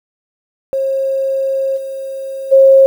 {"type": "tone with level steps", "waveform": "sine", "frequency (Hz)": 538, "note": "C5", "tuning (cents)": 48, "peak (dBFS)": [-13, -21, -3], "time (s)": [0.73, 2.86], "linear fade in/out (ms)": 0, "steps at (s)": [1.76, 2.51], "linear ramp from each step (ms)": 20, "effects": ["7-bit"]}